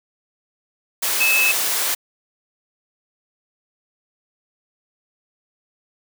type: tone in noise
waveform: sine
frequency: 2600 Hz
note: E7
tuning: 24 cents flat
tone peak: -15 dBFS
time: 1.2-1.52 s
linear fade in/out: 10 ms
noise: white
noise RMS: -21 dBFS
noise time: 1.02-1.95 s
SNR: +3 dB
effects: high-pass 400 Hz 12 dB/octave